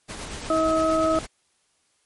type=noise with tremolo; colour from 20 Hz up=pink; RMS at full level=-33 dBFS; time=0.08-1.27 s; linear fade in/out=20 ms; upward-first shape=triangle; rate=8.6 Hz; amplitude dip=40%
type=harmonic tone; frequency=319.9 Hz; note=D#4; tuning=48 cents sharp; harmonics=1 / 2 / 4; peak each=-24 / -21 / -24 dBFS; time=0.5-1.19 s; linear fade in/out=2 ms
effects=white hiss -67 dBFS RMS until 2.05 s + MP3 48 kbps